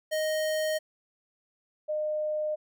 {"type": "tone pair in turn", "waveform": ["square", "sine"], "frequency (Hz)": [622.3, 610.2], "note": ["D#5", "D#5"], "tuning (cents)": [0, -34], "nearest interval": "unison", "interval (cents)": 34, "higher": "first", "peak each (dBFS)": -27, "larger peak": "neither", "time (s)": [[0.11, 0.79], [1.88, 2.56]], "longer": "neither", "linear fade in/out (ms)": 20, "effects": []}